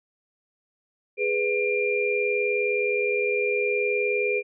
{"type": "tone cluster", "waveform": "sine", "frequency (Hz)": [415.4, 494.8, 2391], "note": ["G#4", "B4", "D7"], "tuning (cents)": [0, 3, 30], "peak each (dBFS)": [-25, -27, -26], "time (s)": [1.17, 4.43], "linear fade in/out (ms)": 50, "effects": []}